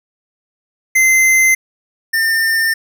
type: tone pair in turn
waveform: square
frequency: 2070 / 1804 Hz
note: C7 / A6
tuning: -19 / +43 cents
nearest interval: major second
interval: 238 cents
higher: first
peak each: -9 / -13 dBFS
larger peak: first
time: 0.95-1.55 / 2.13-2.74 s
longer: second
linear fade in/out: 10 ms
effects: none